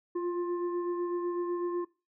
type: tone with frequency modulation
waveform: sine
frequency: 349.5 Hz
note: F4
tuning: 1 cent sharp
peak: -29 dBFS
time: 0.15-1.85 s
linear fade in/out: 10 ms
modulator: 707 Hz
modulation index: 0.55
effects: noise-tail reverb RT60 0.3 s tail -20 dB re dry